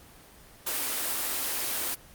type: high-pass noise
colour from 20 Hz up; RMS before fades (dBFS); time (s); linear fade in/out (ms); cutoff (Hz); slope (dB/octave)
white; -30; 0.66-1.95; 10; 240; 96
effects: pink hiss -52 dBFS RMS until 2.14 s + Opus 24 kbps